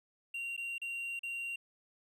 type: tone with dropouts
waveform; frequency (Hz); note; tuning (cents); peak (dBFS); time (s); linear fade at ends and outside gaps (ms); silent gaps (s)
triangle; 2761; F7; -20; -35; 0.34-1.56; 5; 0.566-0.576 / 0.782-0.816 / 1.193-1.232
effects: none